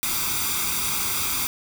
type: noise with comb filter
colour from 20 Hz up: white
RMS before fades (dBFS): -25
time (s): 0.03-1.47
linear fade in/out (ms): 0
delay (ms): 0.84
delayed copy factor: +0.75
effects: none